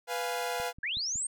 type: chord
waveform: sawtooth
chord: F diminished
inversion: second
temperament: equal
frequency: 493.9 / 698.5 / 830.6 Hz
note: Cb5 / F5 / Ab5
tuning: 0 / 0 / 0 cents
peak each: -31 / -31 / -34 dBFS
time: 0.07-0.73 s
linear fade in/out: 50 ms
type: click train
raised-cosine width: 5 ms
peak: -35 dBFS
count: 4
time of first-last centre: 0.6-1.157 s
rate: 5.39 Hz
type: linear sweep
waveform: sine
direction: up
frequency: 1568 to 8720 Hz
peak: -30 dBFS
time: 0.83-1.27 s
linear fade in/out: 5 ms
effects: none